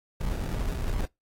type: noise with sample-and-hold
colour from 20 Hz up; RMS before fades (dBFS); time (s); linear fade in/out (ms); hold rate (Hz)
brown; -29; 0.2-1.06; 10; 1050
effects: noise-tail reverb RT60 0.2 s tail -25 dB re dry + AAC 48 kbps